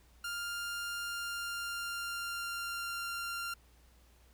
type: tone with pitch glide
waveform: sawtooth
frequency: 1400 to 1387.1 Hz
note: F6 to F6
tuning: +4 to -12 cents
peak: -33 dBFS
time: 0.24-3.54 s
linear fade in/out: 5 ms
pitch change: -16 cents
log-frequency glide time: 1.04-3.07 s
effects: added 60 Hz sine -61 dBFS peak until 4.33 s + pink hiss -67 dBFS RMS until 4.33 s